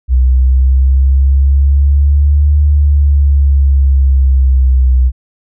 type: exponential two-way sweep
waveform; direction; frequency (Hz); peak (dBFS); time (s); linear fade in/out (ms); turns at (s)
sine; up then down; 63 to 73.6 to 63; -5; 0.08-5.12; 50; 2.59
effects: none